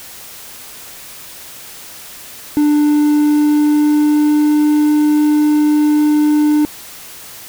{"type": "tone with pitch glide", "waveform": "triangle", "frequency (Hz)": [296.4, 299.7], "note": ["D4", "D4"], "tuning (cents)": [16, 35], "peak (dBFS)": -7, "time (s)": [2.57, 6.65], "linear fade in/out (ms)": 0, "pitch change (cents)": 19, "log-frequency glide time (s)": [2.74, 4.74], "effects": ["white hiss -34 dBFS RMS until 7.48 s"]}